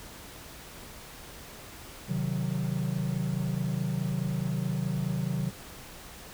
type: chord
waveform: triangle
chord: C diminished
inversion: none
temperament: equal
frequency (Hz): 130.81 / 155.56 / 185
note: C3 / Eb3 / Gb3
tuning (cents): 0 / 0 / 0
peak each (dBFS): -30 / -30 / -30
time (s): 2.08-5.51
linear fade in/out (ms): 20
effects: pink hiss -46 dBFS RMS until 6.33 s